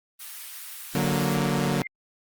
white high-pass noise, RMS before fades -39 dBFS, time 0.19-1.37 s, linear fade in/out 20 ms, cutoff 1300 Hz, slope 12 dB/octave
sawtooth chord, D augmented, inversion none, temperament equal with one note detuned, 145.82 / 185 / 233.1 Hz, D3 / F#3 / A#3, -12 / 0 / 0 cents, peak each -22 / -23 / -24 dBFS, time 0.95-1.82 s, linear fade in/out 2 ms
sine tone with exponential growth, 2100 Hz, C7, 6 cents sharp, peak -28 dBFS, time 1.78-1.87 s, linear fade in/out 2 ms, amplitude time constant 19 ms
effects Opus 32 kbps

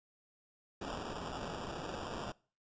white noise with sample-and-hold, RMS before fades -42 dBFS, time 0.81-2.32 s, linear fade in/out 5 ms, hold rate 2100 Hz, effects noise-tail reverb RT60 0.4 s tail -23 dB re dry + resampled to 16000 Hz

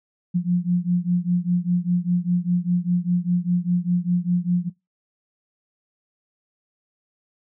sine beating tone pair, 174.61 / 179.61 Hz, F3 / F3, 0 / +49 cents, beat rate 5 Hz, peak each -21 dBFS, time 0.34-4.7 s, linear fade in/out 20 ms, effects noise-tail reverb RT60 0.2 s tail -21 dB re dry

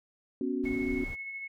sine chord, B suspended second, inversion none, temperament equal, 246.9 / 277.2 / 370 Hz, B3 / C#4 / F#4, 0 / 0 / 0 cents, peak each -33 / -32 / -34 dBFS, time 0.41-1.04 s, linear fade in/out 2 ms
brown noise, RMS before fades -41 dBFS, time 0.63-1.16 s, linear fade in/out 20 ms
sine tone with tremolo, 2191 Hz, C#7, 21 cents flat, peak -35 dBFS, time 0.65-1.48 s, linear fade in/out 10 ms, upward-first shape triangle, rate 13 Hz, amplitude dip 40%
effects none

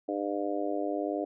harmonic tone, 100.9 Hz, G#2, 49 cents flat, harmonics 3 / 4 / 5 / 6 / 7, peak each -33 / -36 / -37 / -35 / -37 dBFS, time 0.08-1.25 s, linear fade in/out 10 ms, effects none

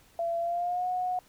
sine tone with pitch glide, 677 to 729.8 Hz, E5 to F#5, +46 to -24 cents, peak -27 dBFS, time 0.19-1.19 s, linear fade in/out 2 ms, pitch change +130 cents, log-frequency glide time 0.39-0.87 s, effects pink hiss -60 dBFS RMS until 1.28 s

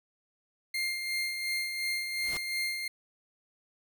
30% pulse tone with tremolo, 2113 Hz, C7, 16 cents sharp, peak -26 dBFS, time 0.74-2.88 s, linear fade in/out 5 ms, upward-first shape sine, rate 2.8 Hz, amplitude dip 45%
pink noise with exponential growth, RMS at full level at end -36 dBFS, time 2.13-2.37 s, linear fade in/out 0 ms, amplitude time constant 52 ms
effects none

